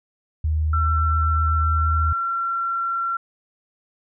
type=tone; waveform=sine; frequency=77.78 Hz; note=D#2; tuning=in tune; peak=-18 dBFS; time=0.44-2.13 s; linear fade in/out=5 ms
type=tone with pitch glide; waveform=sine; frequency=1346 to 1362.4 Hz; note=E6 to F6; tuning=+36 to -43 cents; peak=-21 dBFS; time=0.73-3.17 s; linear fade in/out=5 ms; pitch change=+21 cents; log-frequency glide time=1.58-2.09 s
effects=none